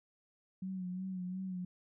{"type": "tone with vibrato", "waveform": "sine", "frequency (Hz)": 185, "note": "F#3", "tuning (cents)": 0, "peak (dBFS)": -37, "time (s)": [0.62, 1.65], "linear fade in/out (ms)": 5, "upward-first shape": "sine", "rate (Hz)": 2.8, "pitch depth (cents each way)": 46, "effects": []}